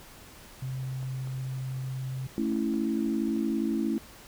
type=tone; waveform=sine; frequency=130.81 Hz; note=C3; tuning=in tune; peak=-31 dBFS; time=0.62-2.27 s; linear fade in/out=5 ms
type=clicks; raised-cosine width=1 ms; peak=-35 dBFS; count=6; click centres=1.029 / 1.273 / 2.523 / 2.562 / 2.739 / 3.364 s
type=chord; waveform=sine; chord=A major; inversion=none; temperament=equal; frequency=220 / 277.2 / 329.6 Hz; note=A3 / C#4 / E4; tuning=0 / 0 / 0 cents; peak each=-29 / -31 / -30 dBFS; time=2.38-3.98 s; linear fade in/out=0 ms
effects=pink hiss -50 dBFS RMS until 4.27 s